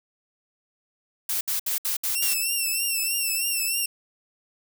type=noise bursts; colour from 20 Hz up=blue; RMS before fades=-26 dBFS; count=6; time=1.29-2.34 s; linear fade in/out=5 ms; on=120 ms; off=66 ms
type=tone with vibrato; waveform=5% pulse; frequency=2700 Hz; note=E7; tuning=41 cents sharp; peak=-15 dBFS; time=2.15-3.86 s; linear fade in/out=5 ms; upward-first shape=triangle; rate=3.2 Hz; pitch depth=74 cents each way
effects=none